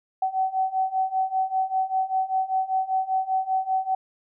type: beating tone pair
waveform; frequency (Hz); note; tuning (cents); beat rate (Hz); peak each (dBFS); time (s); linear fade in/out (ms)
sine; 756 / 761.1; F#5 / F#5; +37 / +49; 5.1; -26 / -24; 0.22-3.95; 5
effects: none